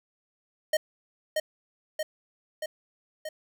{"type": "tone with echo", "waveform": "square", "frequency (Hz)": 620, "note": "D#5", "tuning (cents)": -6, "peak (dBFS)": -22, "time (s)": [0.73, 0.77], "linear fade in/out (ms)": 5, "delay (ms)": 630, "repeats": 4, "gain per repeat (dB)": -3, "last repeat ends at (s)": 3.29, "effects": []}